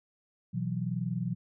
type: chord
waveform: sine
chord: B suspended fourth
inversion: none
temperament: equal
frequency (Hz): 123.47 / 164.81 / 185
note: B2 / E3 / F#3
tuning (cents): 0 / 0 / 0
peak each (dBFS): -34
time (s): 0.53-1.35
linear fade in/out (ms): 20
effects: none